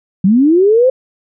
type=linear sweep; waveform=sine; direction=up; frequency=177.8 to 530 Hz; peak=-6 dBFS; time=0.24-0.9 s; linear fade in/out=5 ms; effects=none